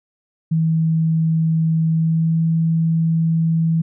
sine tone with pitch glide, 161.4 to 163.28 Hz, E3 to E3, -36 to -16 cents, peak -14 dBFS, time 0.51-3.82 s, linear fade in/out 10 ms, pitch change +20 cents, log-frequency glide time 1.89-2.41 s, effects none

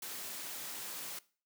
white noise, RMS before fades -43 dBFS, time 0.02-1.19 s, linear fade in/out 5 ms, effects noise-tail reverb RT60 0.4 s tail -20 dB re dry + high-pass 150 Hz 12 dB/octave

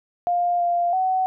sine tone with pitch steps, 703 / 696 / 750 Hz, F5 / F5 / F#5, +11 / -6 / +23 cents, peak -18 dBFS, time 0.27-1.26 s, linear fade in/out 0 ms, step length 330 ms, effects none

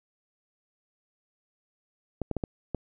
clicks, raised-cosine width 2 ms, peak -16 dBFS, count 5, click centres 2.217 / 2.313 / 2.367 / 2.438 / 2.747 s, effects none

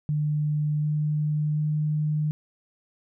sine tone with pitch steps, 150 / 150.96 / 151.92 Hz, D3 / D3 / D#3, +37 / +48 / -41 cents, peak -22 dBFS, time 0.09-2.31 s, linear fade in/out 0 ms, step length 740 ms, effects none

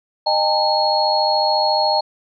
sine tone cluster, 613 / 807 / 901 / 4308 Hz, D#5 / G#5 / A5 / C8, -26 / -50 / +41 / +50 cents, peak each -20 dBFS, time 0.26-2.01 s, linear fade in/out 10 ms, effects none

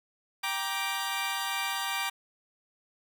15% pulse chord, G minor, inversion none, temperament equal with one note detuned, 784 / 943.2 / 1174.7 Hz, G5 / Bb5 / D6, 0 / +20 / 0 cents, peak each -28 dBFS, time 0.43-2.1 s, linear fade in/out 10 ms, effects none

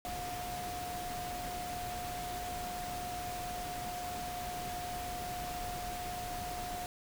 sine tone in noise, 716 Hz, F5, 43 cents sharp, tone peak -39 dBFS, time 0.05-6.86 s, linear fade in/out 0 ms, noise pink, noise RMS -43 dBFS, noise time 0.05-6.86 s, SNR +1 dB, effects none

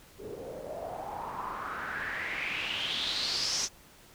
white noise with low-pass filter sweep, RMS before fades -35 dBFS, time 0.18-3.69 s, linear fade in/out 50 ms, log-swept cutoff 400 to 6100 Hz, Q 5.5, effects pink hiss -56 dBFS RMS until 4.14 s

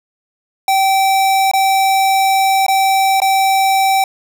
square tone with dropouts, 774 Hz, G5, 22 cents flat, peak -11 dBFS, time 0.68-4.04 s, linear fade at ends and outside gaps 2 ms, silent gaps 1.514-1.535 / 2.665-2.682 / 3.202-3.218 s, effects none

